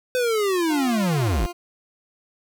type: linear sweep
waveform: square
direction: down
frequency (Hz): 511 to 39.93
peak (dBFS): -20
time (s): 0.15-1.46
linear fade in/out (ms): 0
type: tone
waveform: 20% pulse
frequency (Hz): 350.5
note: F4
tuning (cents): +6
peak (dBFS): -26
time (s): 0.69-1.53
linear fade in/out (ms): 20
effects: none